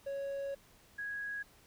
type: tone pair in turn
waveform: triangle / sine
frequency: 554.4 / 1657.5 Hz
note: C#5 / G#6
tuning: 0 / -4 cents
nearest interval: octave + perfect fifth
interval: 1896 cents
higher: second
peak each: -34 / -37 dBFS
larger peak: first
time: 0.06-0.55 / 0.98-1.43 s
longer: first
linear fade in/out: 10 ms
effects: pink hiss -63 dBFS RMS until 1.66 s